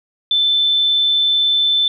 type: tone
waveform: sine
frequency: 3529 Hz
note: A7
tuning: 4 cents sharp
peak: -12 dBFS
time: 0.31-1.88 s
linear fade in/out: 2 ms
effects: none